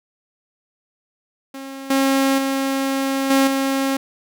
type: tone with level steps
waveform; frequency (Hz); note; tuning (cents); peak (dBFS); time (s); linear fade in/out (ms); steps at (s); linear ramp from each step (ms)
sawtooth; 270.6; C#4; -42; -27 / -11 / -15 / -9 / -14; 1.54-3.97; 5; 1.9 / 2.38 / 3.3 / 3.47; 5
effects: none